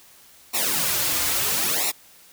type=noise with flanger; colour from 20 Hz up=white; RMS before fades=-23 dBFS; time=0.53-1.92 s; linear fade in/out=20 ms; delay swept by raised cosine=0.62 to 5.32 ms; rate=0.75 Hz; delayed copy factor=-0.95; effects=white hiss -51 dBFS RMS until 2.32 s